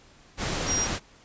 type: tone in noise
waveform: sine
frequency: 5700 Hz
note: F8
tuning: 34 cents sharp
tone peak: -24 dBFS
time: 0.66-0.88 s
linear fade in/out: 50 ms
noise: pink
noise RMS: -29 dBFS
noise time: 0.37-1 s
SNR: +2 dB
effects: pink hiss -55 dBFS RMS until 1.24 s + resampled to 16000 Hz